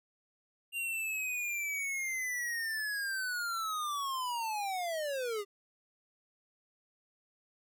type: linear sweep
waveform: square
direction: down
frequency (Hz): 2794 to 392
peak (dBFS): -34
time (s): 0.72-5.45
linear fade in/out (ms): 50
effects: none